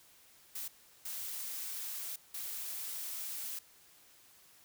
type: noise bursts at uneven times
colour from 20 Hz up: blue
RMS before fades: -41 dBFS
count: 3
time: 0.55-0.68 / 1.05-2.16 / 2.34-3.59 s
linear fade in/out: 5 ms
effects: white hiss -62 dBFS RMS until 4.64 s